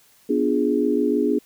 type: chord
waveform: sine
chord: B diminished seventh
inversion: none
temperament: equal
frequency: 246.9 / 293.7 / 349.2 / 415.3 Hz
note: B3 / D4 / F4 / Ab4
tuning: 0 / 0 / 0 / 0 cents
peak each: -23 / -22 / -26 / -22 dBFS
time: 0.29-1.39 s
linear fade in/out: 10 ms
effects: white hiss -56 dBFS RMS until 1.45 s